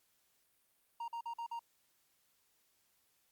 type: tone bursts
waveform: triangle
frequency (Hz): 932.3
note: A#5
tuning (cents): 0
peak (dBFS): -37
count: 5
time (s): 1-1.593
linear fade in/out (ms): 5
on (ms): 81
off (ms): 47
effects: white hiss -75 dBFS RMS until 3.31 s + Opus 48 kbps